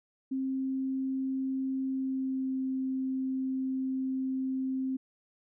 sine tone with pitch glide, 265.1 to 262.7 Hz, C4 to C4, +23 to +7 cents, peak -29 dBFS, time 0.31-4.97 s, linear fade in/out 10 ms, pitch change -16 cents, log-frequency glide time 1.87-2.6 s, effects none

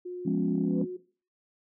sine tone with pitch glide, 358.9 to 363.7 Hz, F4 to F#4, +47 to -30 cents, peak -34 dBFS, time 0.05-0.97 s, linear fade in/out 10 ms, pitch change +23 cents, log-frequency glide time 0.36-0.79 s
sine chord, C# dominant seventh, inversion first, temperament equal, 174.61 / 207.7 / 246.9 / 277.2 Hz, E#3 / G#3 / B3 / C#4, 0 / 0 / 0 / 0 cents, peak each -29 / -29 / -34 / -29 dBFS, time 0.25-0.85 s, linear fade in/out 10 ms
sine tone with exponential growth, 501 Hz, B4, 25 cents sharp, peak -31 dBFS, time 0.52-0.82 s, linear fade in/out 5 ms, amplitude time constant 64 ms
effects noise-tail reverb RT60 0.4 s tail -18 dB re dry + tanh soft clip ceiling -15 dBFS

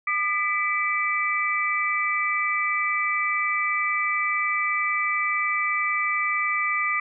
sine tone cluster, 1209 / 1987 / 2318 Hz, D6 / B6 / D7, +50 / +10 / -23 cents, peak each -26 dBFS, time 0.07-7 s, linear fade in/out 5 ms, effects none

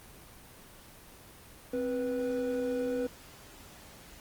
triangle tone pair together, 261.6 / 491 Hz, C4 / B4, 0 / -10 cents, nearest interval major seventh, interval 1090 cents, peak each -32 / -29 dBFS, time 1.73-3.07 s, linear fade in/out 5 ms, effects pink hiss -52 dBFS RMS until 4.2 s + Opus 24 kbps

